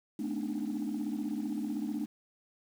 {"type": "tone cluster", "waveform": "sine", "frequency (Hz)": [215.9, 248.9, 290, 305.8], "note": ["A3", "B3", "D4", "D#4"], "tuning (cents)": [-33, 14, -22, -30], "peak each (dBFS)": [-35, -38, -36, -37], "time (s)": [0.19, 2.06], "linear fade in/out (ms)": 5, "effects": ["tanh soft clip ceiling -27 dBFS", "9-bit"]}